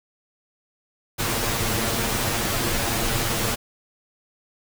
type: noise with comb filter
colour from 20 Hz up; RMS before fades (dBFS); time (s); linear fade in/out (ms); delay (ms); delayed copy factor
pink; -24; 1.18-3.56; 20; 8.7; +0.65
effects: none